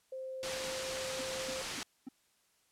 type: tone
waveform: sine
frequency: 523.3 Hz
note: C5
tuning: in tune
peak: -39 dBFS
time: 0.12-1.62 s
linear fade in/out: 5 ms
type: low-pass noise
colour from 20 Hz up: white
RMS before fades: -41 dBFS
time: 0.43-1.83 s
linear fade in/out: 0 ms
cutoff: 6300 Hz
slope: 12 dB/octave
type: tone bursts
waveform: triangle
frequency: 261.6 Hz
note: C4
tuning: in tune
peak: -38 dBFS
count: 4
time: 1.19-2.088 s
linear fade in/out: 5 ms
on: 22 ms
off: 270 ms
effects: white hiss -72 dBFS RMS until 2.71 s + low-pass 11000 Hz 12 dB/octave